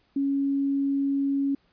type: tone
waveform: sine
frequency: 277.2 Hz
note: C#4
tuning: in tune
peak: -22 dBFS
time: 0.16-1.55 s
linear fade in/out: 5 ms
effects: pink hiss -66 dBFS RMS until 1.72 s + resampled to 11025 Hz